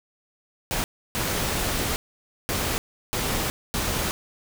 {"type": "noise bursts at uneven times", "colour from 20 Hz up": "pink", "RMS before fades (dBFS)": -26, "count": 5, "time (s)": [[0.71, 0.84], [1.15, 1.96], [2.49, 2.78], [3.13, 3.5], [3.74, 4.11]], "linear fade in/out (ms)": 0, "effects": []}